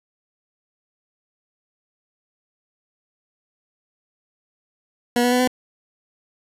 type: tone with pitch steps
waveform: 20% pulse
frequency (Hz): 241.5 / 245.2 / 248.9 / 252.6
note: B3 / B3 / B3 / B3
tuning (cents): -39 / -12 / +14 / +39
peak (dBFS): -11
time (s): 5.16-5.476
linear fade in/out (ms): 2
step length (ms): 79
effects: resampled to 32000 Hz + 8-bit